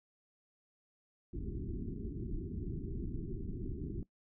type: low-pass noise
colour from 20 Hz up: pink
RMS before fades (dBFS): -40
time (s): 1.33-4.03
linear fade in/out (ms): 2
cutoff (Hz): 400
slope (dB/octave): 96
effects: noise-tail reverb RT60 0.1 s tail -20 dB re dry